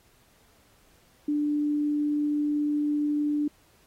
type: tone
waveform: sine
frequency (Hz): 295.3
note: D4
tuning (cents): +10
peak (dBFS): -23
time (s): 1.28-3.48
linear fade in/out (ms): 5
effects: pink hiss -62 dBFS RMS until 3.86 s + AAC 48 kbps